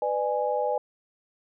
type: chord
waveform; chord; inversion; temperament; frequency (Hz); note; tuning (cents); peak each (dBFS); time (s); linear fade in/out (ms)
sine; G# diminished; first; just; 498.4 / 598 / 830.6; B4 / D5 / G#5; +16 / +31 / 0; -28; 0.02-0.78; 2
effects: none